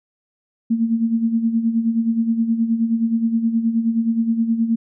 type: tone with tremolo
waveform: sine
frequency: 228.2 Hz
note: A#3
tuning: 37 cents flat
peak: -13 dBFS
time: 0.7-4.76 s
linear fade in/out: 10 ms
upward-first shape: sine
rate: 9.5 Hz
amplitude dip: 65%
effects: none